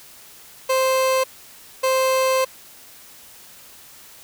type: tone pair in turn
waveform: 30% pulse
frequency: 523.3 / 523.3 Hz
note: C5 / C5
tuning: 0 / 0 cents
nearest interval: unison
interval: 0 cents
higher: neither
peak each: -14 dBFS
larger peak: neither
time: 0.69-1.24 / 1.83-2.45 s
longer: second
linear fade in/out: 10 ms
effects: white hiss -45 dBFS RMS until 4.23 s